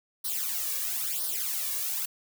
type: noise with flanger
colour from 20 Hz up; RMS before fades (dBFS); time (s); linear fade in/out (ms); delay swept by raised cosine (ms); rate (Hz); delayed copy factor
blue; -31; 0.24-2.06; 10; 0.2 to 1.8; 1; +1
effects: none